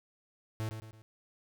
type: tone with echo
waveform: 45% pulse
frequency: 110 Hz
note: A2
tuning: in tune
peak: -33 dBFS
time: 0.6-0.69 s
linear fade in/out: 0 ms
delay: 110 ms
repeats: 3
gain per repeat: -7 dB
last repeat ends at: 1.02 s
effects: none